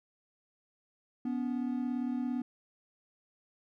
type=tone pair together; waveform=triangle; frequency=246.9 / 284.5 Hz; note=B3 / C#4; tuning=0 / +45 cents; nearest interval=major second; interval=245 cents; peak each=-30 / -35 dBFS; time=1.25-2.42 s; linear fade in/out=5 ms; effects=none